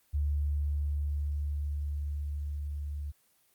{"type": "tone with level ramp", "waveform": "sine", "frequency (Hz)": 72.9, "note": "D2", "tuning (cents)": -12, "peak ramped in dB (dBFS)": [-26, -34], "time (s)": [0.13, 3.12], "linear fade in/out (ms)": 20, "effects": ["white hiss -68 dBFS RMS until 3.54 s", "Opus 24 kbps"]}